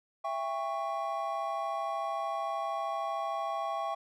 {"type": "chord", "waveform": "triangle", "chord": "C# diminished", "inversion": "first", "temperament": "just", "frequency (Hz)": [665.2, 798.3, 1108.7], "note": ["E5", "G5", "C#6"], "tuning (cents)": [16, 31, 0], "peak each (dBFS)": -34, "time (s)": [0.24, 3.95], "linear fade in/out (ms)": 10, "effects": []}